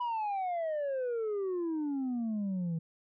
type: exponential sweep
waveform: sine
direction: down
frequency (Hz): 991 to 160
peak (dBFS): -28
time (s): 0-2.79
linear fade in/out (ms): 10
effects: tanh soft clip ceiling -30 dBFS